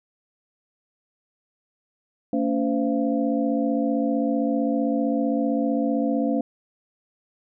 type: tone cluster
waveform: sine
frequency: 226.9 / 282.4 / 514 / 681 Hz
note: A#3 / C#4 / C5 / F5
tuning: -47 / +32 / -31 / -44 cents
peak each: -25 / -23 / -28 / -30 dBFS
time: 2.33-6.41 s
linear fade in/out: 2 ms
effects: none